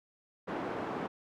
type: band-pass noise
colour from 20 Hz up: pink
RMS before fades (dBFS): -37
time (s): 0.47-1.08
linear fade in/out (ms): 20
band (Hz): 240 to 1200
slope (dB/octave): 12
effects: none

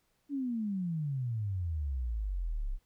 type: exponential sweep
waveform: sine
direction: down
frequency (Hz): 292.1 to 31.14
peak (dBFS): -31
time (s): 0.29-2.79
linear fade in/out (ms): 50
effects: pink hiss -75 dBFS RMS until 2.85 s

